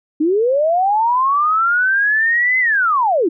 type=linear two-way sweep; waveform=sine; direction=up then down; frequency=291.8 to 2058 to 291.8 Hz; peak=-12 dBFS; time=0.2-3.29 s; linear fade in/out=10 ms; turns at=2.59 s; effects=none